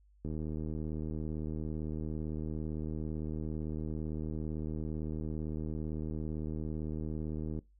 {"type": "click train", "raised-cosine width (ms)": 3, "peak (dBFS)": -26, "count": 572, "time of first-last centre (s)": [0.25, 7.589], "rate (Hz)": 77.8, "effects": ["noise-tail reverb RT60 0.2 s tail -21 dB re dry", "added 50 Hz sine -61 dBFS peak until 7.79 s"]}